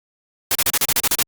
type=noise bursts; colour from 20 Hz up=white; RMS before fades=-17 dBFS; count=10; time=0.51-1.227 s; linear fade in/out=2 ms; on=42 ms; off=33 ms; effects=Opus 48 kbps